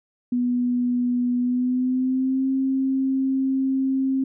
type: tone with pitch glide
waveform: sine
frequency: 245.5 to 266.2 Hz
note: B3 to C4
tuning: -10 to +30 cents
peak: -19 dBFS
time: 0.32-4.24 s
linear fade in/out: 5 ms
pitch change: +140 cents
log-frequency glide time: 1.38-2.48 s
effects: none